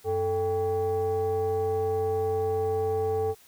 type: tone with frequency modulation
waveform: sine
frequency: 440 Hz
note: A4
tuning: in tune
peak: -23 dBFS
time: 0.04-3.35 s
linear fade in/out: 50 ms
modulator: 346 Hz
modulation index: 0.73
effects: tanh soft clip ceiling -19 dBFS + white hiss -56 dBFS RMS until 3.47 s